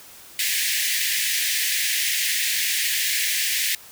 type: high-pass noise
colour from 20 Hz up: pink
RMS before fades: -23 dBFS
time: 0.39-3.75 s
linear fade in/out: 2 ms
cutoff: 1700 Hz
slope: 96 dB/octave
effects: white hiss -45 dBFS RMS until 3.91 s